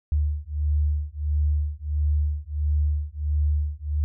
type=beating tone pair; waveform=sine; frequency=73.7 / 75.2 Hz; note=D2 / D2; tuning=+7 / +42 cents; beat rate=1.5 Hz; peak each=-24 / -24 dBFS; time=0.12-4.04 s; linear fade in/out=0 ms; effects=none